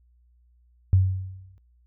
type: tone with exponential decay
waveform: sine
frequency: 94.1 Hz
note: F#2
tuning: 30 cents sharp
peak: -12 dBFS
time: 0.93-1.58 s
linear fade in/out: 0 ms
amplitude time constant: 140 ms
effects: added 60 Hz sine -57 dBFS peak until 1.86 s